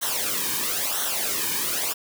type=noise with flanger; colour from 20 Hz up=white; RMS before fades=-26 dBFS; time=0.01-1.94 s; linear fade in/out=20 ms; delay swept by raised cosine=0.41 to 1.51 ms; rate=1 Hz; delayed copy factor=-0.75; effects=none